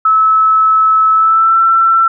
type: tone with pitch glide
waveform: sine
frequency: 1300 to 1342 Hz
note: E6 to E6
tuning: -24 to +31 cents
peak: -6 dBFS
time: 0.05-2.08 s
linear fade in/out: 5 ms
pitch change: +55 cents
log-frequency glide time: 1.12-1.59 s
effects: none